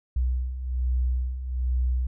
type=beating tone pair; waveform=sine; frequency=61.74 / 62.94 Hz; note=B1 / B1; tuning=0 / +33 cents; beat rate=1.2 Hz; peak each=-30 / -24 dBFS; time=0.16-2.07 s; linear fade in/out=5 ms; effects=none